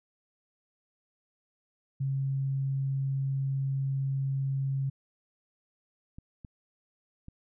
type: tone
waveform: sine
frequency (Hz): 135.9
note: C#3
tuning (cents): -34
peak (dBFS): -27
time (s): 2-4.9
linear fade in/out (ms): 10
type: clicks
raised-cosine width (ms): 5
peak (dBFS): -32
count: 3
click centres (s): 6.185 / 6.448 / 7.284
effects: none